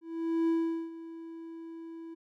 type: tone with ADSR envelope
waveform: triangle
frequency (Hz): 329.6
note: E4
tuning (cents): 0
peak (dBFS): -22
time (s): 0.01-2.15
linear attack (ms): 470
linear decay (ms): 420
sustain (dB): -17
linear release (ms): 17
effects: none